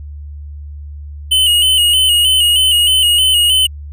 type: tone with vibrato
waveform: square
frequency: 2960 Hz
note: F#7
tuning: in tune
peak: -9 dBFS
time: 1.31-3.67 s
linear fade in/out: 10 ms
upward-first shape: square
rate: 3.2 Hz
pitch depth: 48 cents each way
effects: added 73 Hz sine -26 dBFS peak until 3.92 s